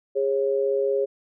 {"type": "tone pair together", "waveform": "sine", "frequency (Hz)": [409.5, 546.3], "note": ["G#4", "C#5"], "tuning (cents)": [-24, -25], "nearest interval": "perfect fourth", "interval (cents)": 499, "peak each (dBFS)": [-22, -24], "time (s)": [0.15, 1.06], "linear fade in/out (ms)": 20, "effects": []}